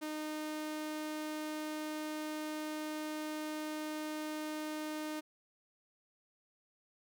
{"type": "tone", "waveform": "sawtooth", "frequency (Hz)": 307, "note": "D#4", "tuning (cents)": -23, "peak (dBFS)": -34, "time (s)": [0.01, 5.21], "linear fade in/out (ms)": 20, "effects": []}